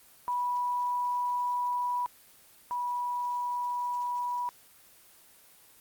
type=tone pair in turn; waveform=sine; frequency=980 / 976.2 Hz; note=B5 / B5; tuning=-14 / -20 cents; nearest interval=unison; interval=6 cents; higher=first; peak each=-27 / -29 dBFS; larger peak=first; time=0.28-2.06 / 2.71-4.49 s; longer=neither; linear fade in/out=0 ms; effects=white hiss -57 dBFS RMS until 5.8 s + Opus 24 kbps